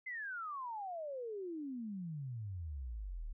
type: exponential sweep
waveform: sine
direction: down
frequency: 2089 to 34.76 Hz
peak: -40 dBFS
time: 0.06-3.33 s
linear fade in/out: 10 ms
effects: none